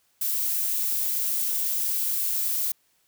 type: noise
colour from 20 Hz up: violet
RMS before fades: -26 dBFS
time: 0.21-2.72 s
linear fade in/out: 5 ms
effects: white hiss -67 dBFS RMS until 3.07 s